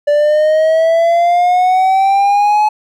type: exponential sweep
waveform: triangle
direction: up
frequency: 582 to 855 Hz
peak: -6 dBFS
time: 0.07-2.69 s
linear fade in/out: 10 ms
effects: none